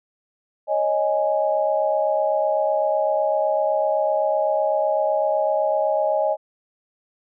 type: chord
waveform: sine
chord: C# suspended second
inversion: none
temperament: equal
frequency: 554.4 / 622.3 / 830.6 Hz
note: C#5 / D#5 / G#5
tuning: 0 / 0 / 0 cents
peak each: -24 / -20 / -24 dBFS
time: 0.67-6.37 s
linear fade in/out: 50 ms
effects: none